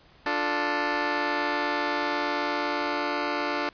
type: chord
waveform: 10% pulse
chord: D minor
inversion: none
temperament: just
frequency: 293.7 / 352.4 / 440.5 Hz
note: D4 / F4 / A4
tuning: 0 / +16 / +2 cents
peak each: -20 / -23 / -24 dBFS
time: 0.26-3.69 s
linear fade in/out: 2 ms
effects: pink hiss -56 dBFS RMS until 3.73 s + resampled to 11025 Hz